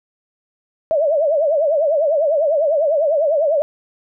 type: tone with vibrato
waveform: sine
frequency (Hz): 608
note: D#5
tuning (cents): -40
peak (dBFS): -13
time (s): 0.91-3.62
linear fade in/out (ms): 0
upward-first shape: triangle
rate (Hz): 10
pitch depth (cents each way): 190
effects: none